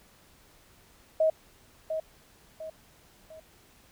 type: tone with echo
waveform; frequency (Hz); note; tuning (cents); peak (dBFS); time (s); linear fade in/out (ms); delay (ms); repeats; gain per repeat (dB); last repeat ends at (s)
sine; 634; D#5; +32; -20; 1.2-1.3; 5; 700; 3; -8; 3.4
effects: pink hiss -59 dBFS RMS until 3.91 s